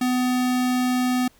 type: tone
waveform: square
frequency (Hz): 251.1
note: B3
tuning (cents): +29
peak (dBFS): -20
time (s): 0.01-1.28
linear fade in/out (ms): 5
effects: pink hiss -57 dBFS RMS until 1.39 s